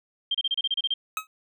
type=tone bursts; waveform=sine; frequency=3174 Hz; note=G7; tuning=21 cents sharp; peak=-22 dBFS; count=10; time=0.31-0.94 s; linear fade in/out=5 ms; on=36 ms; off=30 ms
type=tone with exponential decay; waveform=25% pulse; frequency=1277 Hz; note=D#6; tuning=45 cents sharp; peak=-19 dBFS; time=1.17-1.27 s; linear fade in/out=1 ms; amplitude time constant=21 ms
effects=none